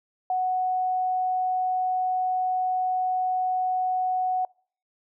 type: tone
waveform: sine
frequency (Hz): 740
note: F#5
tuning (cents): 0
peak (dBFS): -22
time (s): 0.3-4.45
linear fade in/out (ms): 2
effects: noise-tail reverb RT60 0.5 s tail -26 dB re dry